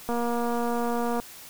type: click train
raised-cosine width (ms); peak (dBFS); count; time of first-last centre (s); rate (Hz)
1; -16; 264; 0.09-1.2; 237
effects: white hiss -45 dBFS RMS until 1.49 s